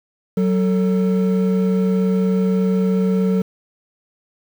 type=tone pair together; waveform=triangle; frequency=187.44 / 445.8 Hz; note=F#3 / A4; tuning=+23 / +23 cents; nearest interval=octave + minor third; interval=1500 cents; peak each=-13 / -19 dBFS; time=0.37-3.42 s; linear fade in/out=5 ms; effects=tanh soft clip ceiling -5 dBFS + 7-bit